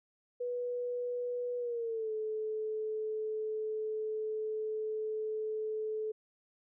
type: tone with pitch glide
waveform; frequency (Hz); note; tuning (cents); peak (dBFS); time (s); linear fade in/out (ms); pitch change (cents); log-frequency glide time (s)
sine; 489.2 to 433.3; B4 to A4; -16 to -27; -33; 0.4-6.12; 10; -211; 1.58-2.12
effects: none